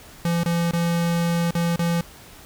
square tone with dropouts, 170 Hz, F3, 46 cents flat, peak -20 dBFS, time 0.25-2.01 s, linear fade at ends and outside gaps 2 ms, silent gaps 0.434-0.459 / 0.711-0.734 / 1.508-1.551 / 1.76-1.792 s, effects pink hiss -45 dBFS RMS until 2.45 s

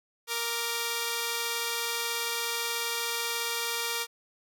5% pulse tone pair together, 466.2 / 1174.7 Hz, A#4 / D6, 0 / 0 cents, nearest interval octave + major third, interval 1600 cents, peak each -19 / -22 dBFS, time 0.27-4.07 s, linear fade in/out 50 ms, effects none

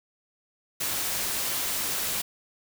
white noise, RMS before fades -29 dBFS, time 0.8-2.22 s, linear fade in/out 10 ms, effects none

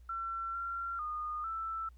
sine tone with pitch steps, 1350 / 1371 / 1225 / 1326 Hz, E6 / F6 / D#6 / E6, +41 / -32 / -27 / +10 cents, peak -35 dBFS, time 0.09-1.89 s, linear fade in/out 5 ms, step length 450 ms, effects added 60 Hz sine -53 dBFS peak until 1.97 s + pink hiss -75 dBFS RMS until 1.97 s

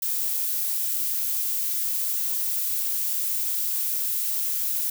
violet noise, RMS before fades -26 dBFS, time 0.02-4.9 s, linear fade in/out 5 ms, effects none

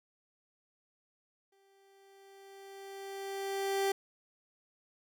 30% pulse tone with exponential growth, 392 Hz, G4, in tune, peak -25 dBFS, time 1.52-3.92 s, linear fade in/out 5 ms, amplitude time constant 520 ms, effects none

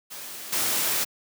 white noise with level steps, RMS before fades -38 / -25 dBFS, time 0.1-1.05 s, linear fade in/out 20 ms, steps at 0.52 s, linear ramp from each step 10 ms, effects high-pass 150 Hz 12 dB/octave

